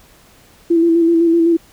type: tone with vibrato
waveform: sine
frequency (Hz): 334.4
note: E4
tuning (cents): +25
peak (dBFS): -9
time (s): 0.7-1.57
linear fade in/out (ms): 10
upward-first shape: square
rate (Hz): 7.9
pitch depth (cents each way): 26
effects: pink hiss -48 dBFS RMS until 1.72 s